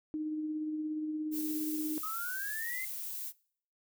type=tone with tremolo; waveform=sine; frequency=308 Hz; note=D#4; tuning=17 cents flat; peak=-32 dBFS; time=0.14-1.98 s; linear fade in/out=0 ms; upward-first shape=sine; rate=17 Hz; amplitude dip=30%
type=noise; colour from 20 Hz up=violet; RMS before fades=-40 dBFS; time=1.31-3.33 s; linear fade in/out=50 ms
type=exponential sweep; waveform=sine; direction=up; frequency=1244.5 to 2100 Hz; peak=-37 dBFS; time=2.03-2.85 s; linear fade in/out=5 ms
effects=noise-tail reverb RT60 0.6 s tail -24 dB re dry